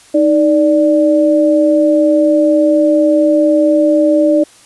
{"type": "tone pair together", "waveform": "sine", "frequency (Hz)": [311.1, 586.9], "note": ["D#4", "D5"], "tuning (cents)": [0, -1], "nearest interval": "major seventh", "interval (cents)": 1099, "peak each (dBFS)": -10, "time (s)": [0.14, 4.44], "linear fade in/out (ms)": 10, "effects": ["white hiss -43 dBFS RMS until 4.65 s", "resampled to 24000 Hz"]}